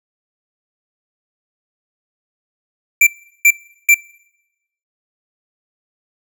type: tone bursts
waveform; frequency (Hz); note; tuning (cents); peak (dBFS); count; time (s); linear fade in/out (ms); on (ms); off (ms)
square; 2349; D7; 0; -7; 3; 3.01-3.944; 5; 58; 380
effects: noise-tail reverb RT60 0.9 s tail -23 dB re dry